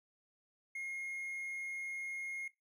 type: tone with hard clipping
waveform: triangle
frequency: 2146 Hz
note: C7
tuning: 43 cents sharp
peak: -40 dBFS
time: 0.75-2.48 s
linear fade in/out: 5 ms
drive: 5 dB
effects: noise-tail reverb RT60 0.2 s tail -18 dB re dry